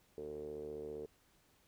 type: tone with low-pass filter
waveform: 5% pulse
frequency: 75 Hz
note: D2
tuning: 37 cents sharp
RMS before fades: -45 dBFS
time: 0.18-1.06 s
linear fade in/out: 0 ms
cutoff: 430 Hz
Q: 9.7
effects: pink hiss -71 dBFS RMS until 1.67 s